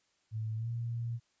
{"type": "tone with pitch glide", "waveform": "sine", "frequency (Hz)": [110, 117.22], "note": ["A2", "A#2"], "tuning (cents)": [0, 10], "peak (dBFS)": -33, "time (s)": [0.31, 1.2], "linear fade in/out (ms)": 50, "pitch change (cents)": 110, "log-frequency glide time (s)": [0.56, 0.69], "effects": ["white hiss -74 dBFS RMS until 1.4 s", "resampled to 16000 Hz"]}